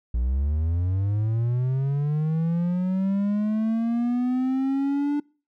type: linear sweep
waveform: triangle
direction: up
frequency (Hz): 57 to 293.2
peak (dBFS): -19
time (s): 0.14-5.2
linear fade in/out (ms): 5
effects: noise-tail reverb RT60 0.4 s tail -26 dB re dry

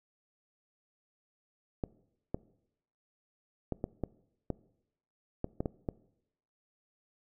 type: clicks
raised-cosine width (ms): 2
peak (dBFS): -19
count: 10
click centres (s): 1.838 / 2.345 / 3.723 / 3.841 / 4.037 / 4.503 / 5.444 / 5.605 / 5.658 / 5.888
effects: noise-tail reverb RT60 0.8 s tail -21 dB re dry

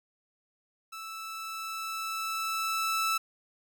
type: tone with level ramp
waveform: sawtooth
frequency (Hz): 1317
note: E6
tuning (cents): -2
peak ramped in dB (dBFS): -36 to -22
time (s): 0.92-3.18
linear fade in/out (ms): 10
effects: none

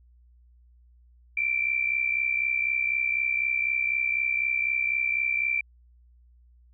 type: tone with amplitude modulation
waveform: sine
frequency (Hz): 2349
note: D7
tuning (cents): 0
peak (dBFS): -20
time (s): 1.37-5.61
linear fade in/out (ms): 5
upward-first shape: sine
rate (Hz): 64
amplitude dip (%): 70
effects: added 60 Hz sine -54 dBFS peak until 6.73 s

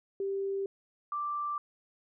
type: tone pair in turn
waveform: sine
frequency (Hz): 392.3 / 1175.6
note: G4 / D6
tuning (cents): +1 / +1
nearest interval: octave + perfect fifth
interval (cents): 1900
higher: second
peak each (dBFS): -30 / -31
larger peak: first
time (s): 0.2-0.66 / 1.12-1.58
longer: neither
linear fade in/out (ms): 2
effects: none

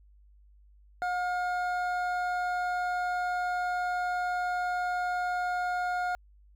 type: tone pair together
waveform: triangle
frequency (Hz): 721 / 1423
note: F#5 / F6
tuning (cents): -45 / +32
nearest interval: octave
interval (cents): 1177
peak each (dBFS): -27 / -32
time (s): 1.02-6.15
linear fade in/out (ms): 0
effects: added 50 Hz sine -55 dBFS peak until 6.55 s

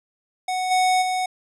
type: tone with level steps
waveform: square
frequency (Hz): 740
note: F#5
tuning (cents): 0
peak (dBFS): -23 / -17 / -22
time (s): 0.48-1.26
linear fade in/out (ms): 5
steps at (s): 0.7 / 1.01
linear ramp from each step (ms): 20
effects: resampled to 24000 Hz

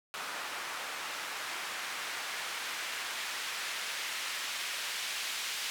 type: noise with band-pass filter sweep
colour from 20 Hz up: white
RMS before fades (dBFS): -38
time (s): 0.14-5.7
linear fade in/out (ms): 0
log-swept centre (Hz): 1200 to 2700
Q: 0.85
effects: none

